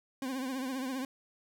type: tone with vibrato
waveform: 40% pulse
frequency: 261.6 Hz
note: C4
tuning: in tune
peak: -33 dBFS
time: 0.22-1.05 s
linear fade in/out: 2 ms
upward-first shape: triangle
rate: 15 Hz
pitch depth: 93 cents each way
effects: none